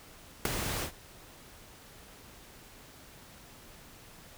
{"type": "noise with ADSR envelope", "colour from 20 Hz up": "pink", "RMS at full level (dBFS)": -24, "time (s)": [0.45, 0.92], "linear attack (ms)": 4, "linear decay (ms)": 6, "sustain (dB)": -10, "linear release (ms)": 100, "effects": ["pink hiss -53 dBFS RMS until 4.37 s"]}